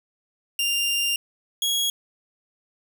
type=tone pair in turn; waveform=sawtooth; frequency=2794 / 3317 Hz; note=F7 / G#7; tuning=0 / -3 cents; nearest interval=minor third; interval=297 cents; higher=second; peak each=-18 dBFS; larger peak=neither; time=0.59-1.16 / 1.62-1.9 s; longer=first; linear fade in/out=2 ms; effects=none